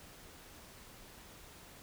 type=silence; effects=pink hiss -55 dBFS RMS until 1.82 s